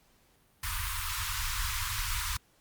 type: band-stop noise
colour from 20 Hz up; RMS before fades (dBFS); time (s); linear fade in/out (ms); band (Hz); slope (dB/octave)
pink; -33; 0.63-2.37; 5; 110 to 940; 96
effects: pink hiss -66 dBFS RMS until 2.6 s + Opus 48 kbps